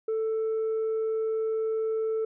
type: tone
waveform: sine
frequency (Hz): 442.1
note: A4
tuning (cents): +8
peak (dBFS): -23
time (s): 0.08-2.25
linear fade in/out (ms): 5
effects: tanh soft clip ceiling -24 dBFS